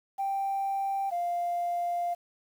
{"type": "tone pair in turn", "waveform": "sine", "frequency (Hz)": [785, 697.9], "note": ["G5", "F5"], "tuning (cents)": [2, -1], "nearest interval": "major second", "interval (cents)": 203, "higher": "first", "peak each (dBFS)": -26, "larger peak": "neither", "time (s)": [[0.18, 1.11], [1.11, 2.15]], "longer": "second", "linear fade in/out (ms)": 20, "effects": ["tanh soft clip ceiling -24 dBFS", "9-bit"]}